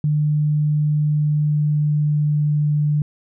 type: tone with pitch glide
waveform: sine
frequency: 150 to 148.79 Hz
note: D3 to D3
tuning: +37 to +23 cents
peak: -15 dBFS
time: 0.04-3.02 s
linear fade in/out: 2 ms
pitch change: -14 cents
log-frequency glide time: 1.1-2.69 s
effects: none